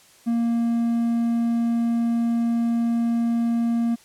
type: tone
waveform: triangle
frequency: 233.1 Hz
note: A#3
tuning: in tune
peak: -17 dBFS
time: 0.26-3.96 s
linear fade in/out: 20 ms
effects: white hiss -53 dBFS RMS until 4.04 s + low-pass 11000 Hz 12 dB/octave